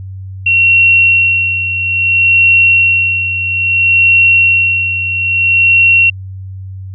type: tone with tremolo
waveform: sine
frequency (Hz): 2731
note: F7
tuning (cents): -39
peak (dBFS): -4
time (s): 0.46-6.1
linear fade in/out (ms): 5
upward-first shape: sine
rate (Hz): 0.6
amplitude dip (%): 65
effects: added 95 Hz sine -23 dBFS peak until 6.94 s